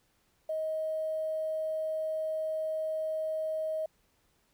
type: tone with quantisation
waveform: sine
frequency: 630 Hz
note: D#5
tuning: 21 cents sharp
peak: -30 dBFS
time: 0.49-3.86 s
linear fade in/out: 5 ms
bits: 10
effects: pink hiss -71 dBFS RMS until 4.53 s